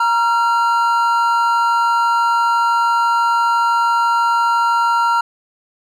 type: tone pair together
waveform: triangle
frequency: 939 / 1373 Hz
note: A#5 / F6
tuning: +12 / -30 cents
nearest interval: perfect fifth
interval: 658 cents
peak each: -13 / -14 dBFS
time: 0-5.21 s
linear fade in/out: 5 ms
effects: none